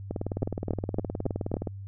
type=two click trains; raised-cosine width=2 ms; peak=-13 / -17 dBFS; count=5 / 31; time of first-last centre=0.43-1.541 / 0.11-1.673 s; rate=3.6 / 19.2 Hz; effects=added 98 Hz sine -37 dBFS peak until 1.87 s